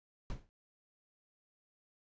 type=noise with exponential decay; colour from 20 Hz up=brown; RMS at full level=-35 dBFS; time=0.3-0.49 s; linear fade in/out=0 ms; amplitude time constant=41 ms; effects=resampled to 16000 Hz